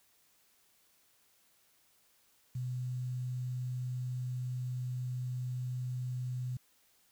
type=tone with quantisation; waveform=sine; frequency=125.7 Hz; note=B2; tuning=31 cents sharp; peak=-34 dBFS; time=2.55-6.57 s; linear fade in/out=5 ms; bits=10; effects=white hiss -69 dBFS RMS until 7.11 s